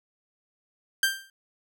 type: tone with exponential decay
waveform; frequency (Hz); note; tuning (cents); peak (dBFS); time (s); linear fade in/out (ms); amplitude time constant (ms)
sawtooth; 1578; G6; +11; -14; 1.03-1.3; 2; 58
effects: none